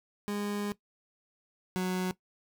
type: tone pair in turn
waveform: 30% pulse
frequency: 205.2 / 184.04 Hz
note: G#3 / F#3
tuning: -21 / -9 cents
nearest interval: major second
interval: 188 cents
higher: first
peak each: -29 / -26 dBFS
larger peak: second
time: 0.28-0.72 / 1.76-2.11 s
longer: first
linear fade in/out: 0 ms
effects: noise-tail reverb RT60 0.1 s tail -17 dB re dry